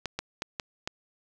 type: clicks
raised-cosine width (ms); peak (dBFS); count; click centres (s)
0.2; -14; 5; 0.057 / 0.19 / 0.421 / 0.598 / 0.875
effects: none